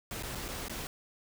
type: noise with dropouts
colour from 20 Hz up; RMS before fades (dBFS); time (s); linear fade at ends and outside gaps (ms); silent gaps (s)
pink; -39; 0.11-0.87; 1; 0.226-0.233 / 0.35-0.354 / 0.482-0.486 / 0.683-0.696
effects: none